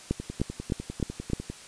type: two click trains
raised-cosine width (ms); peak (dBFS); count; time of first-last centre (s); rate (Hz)
3; -21 / -12; 14 / 5; 0.2-1.5 / 0.11-1.333; 10 / 3.27
effects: white hiss -47 dBFS RMS until 1.67 s + resampled to 22050 Hz